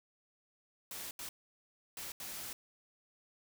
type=noise bursts at uneven times; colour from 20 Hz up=white; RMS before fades=-44 dBFS; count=4; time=0.91-1.11 / 1.19-1.29 / 1.97-2.12 / 2.2-2.53 s; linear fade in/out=2 ms; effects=none